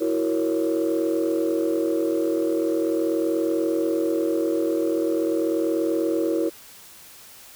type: chord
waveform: sine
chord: F# dominant seventh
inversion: third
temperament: equal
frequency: 329.6 / 370 / 466.2 / 554.4 Hz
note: E4 / F#4 / A#4 / C#5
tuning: 0 / 0 / 0 / 0 cents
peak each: -22 / -27 / -25 / -27 dBFS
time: 0-6.5 s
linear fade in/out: 20 ms
effects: tanh soft clip ceiling -14 dBFS + white hiss -46 dBFS RMS until 7.55 s